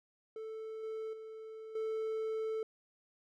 triangle tone with level steps, 440.5 Hz, A4, 2 cents sharp, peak -39 / -36 / -43 / -32 dBFS, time 0.36-2.63 s, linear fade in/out 2 ms, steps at 0.83 / 1.13 / 1.75 s, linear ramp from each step 5 ms, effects none

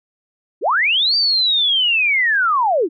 sine linear two-way sweep, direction up then down, 277.2 to 4699 to 277.2 Hz, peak -13 dBFS, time 0.61-2.89 s, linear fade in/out 50 ms, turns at 1.16 s, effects none

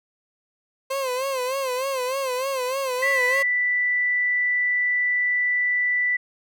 30% pulse tone with vibrato, 523.3 Hz, C5, in tune, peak -21 dBFS, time 0.9-3.43 s, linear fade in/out 10 ms, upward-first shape sine, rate 3.3 Hz, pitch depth 89 cents each way
sine tone, 1975.5 Hz, B6, in tune, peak -19 dBFS, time 3.02-6.17 s, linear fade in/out 10 ms
effects none

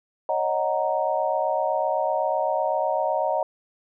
sine chord, D# minor seventh, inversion third, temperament equal, 554.4 / 622.3 / 740 / 932.3 Hz, C#5 / D#5 / F#5 / A#5, 0 / 0 / 0 / 0 cents, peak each -28 / -25 / -27 / -27 dBFS, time 0.29-3.43 s, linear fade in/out 2 ms, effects none

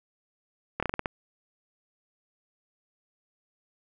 slowing click train, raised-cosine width 0.5 ms, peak -13 dBFS, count 7, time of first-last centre 0.8-1.058 s, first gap 26 ms, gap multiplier 1.2, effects none

